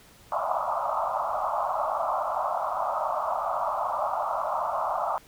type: band-pass noise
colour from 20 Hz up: pink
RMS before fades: -28 dBFS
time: 0.32-5.18 s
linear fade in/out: 0 ms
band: 590 to 1300 Hz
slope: 96 dB/octave
effects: pink hiss -54 dBFS RMS until 5.27 s